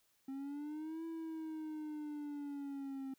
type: linear two-way sweep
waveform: triangle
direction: up then down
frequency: 265.8 to 329.6 to 265.8 Hz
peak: -39 dBFS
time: 0.28-3.14 s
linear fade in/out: 5 ms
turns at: 1.05 s
effects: white hiss -75 dBFS RMS until 3.18 s